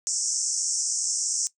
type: band-pass noise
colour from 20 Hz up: pink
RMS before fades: -27 dBFS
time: 0.07-1.47 s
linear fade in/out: 0 ms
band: 5400 to 8500 Hz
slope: 96 dB/octave
effects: noise-tail reverb RT60 0.1 s tail -17 dB re dry